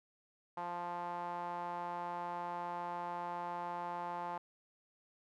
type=tone with band-pass filter; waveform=sawtooth; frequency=174.61 Hz; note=F3; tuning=in tune; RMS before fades=-41 dBFS; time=0.57-4.38 s; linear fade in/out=5 ms; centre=900 Hz; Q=4.3; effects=none